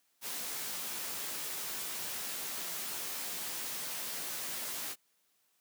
white noise with comb filter, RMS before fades -39 dBFS, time 0.21-4.96 s, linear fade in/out 50 ms, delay 15 ms, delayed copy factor -0.55, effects white hiss -74 dBFS RMS until 5.6 s + high-pass 150 Hz 12 dB/octave

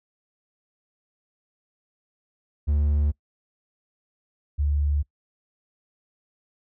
triangle / sine tone pair in turn, 73.42 / 72.66 Hz, D2 / D2, 0 / -18 cents, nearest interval unison, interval 18 cents, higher first, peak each -17 / -20 dBFS, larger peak first, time 2.67-3.12 / 4.58-5.03 s, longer neither, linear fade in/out 20 ms, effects noise-tail reverb RT60 0.1 s tail -23 dB re dry

